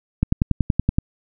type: click train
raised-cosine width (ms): 5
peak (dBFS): -4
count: 9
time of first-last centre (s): 0.23-0.985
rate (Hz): 10.6
effects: none